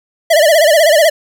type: tone with vibrato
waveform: square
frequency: 626 Hz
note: D#5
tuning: 10 cents sharp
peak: -7 dBFS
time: 0.3-1.1 s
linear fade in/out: 10 ms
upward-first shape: sine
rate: 16 Hz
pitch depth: 130 cents each way
effects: none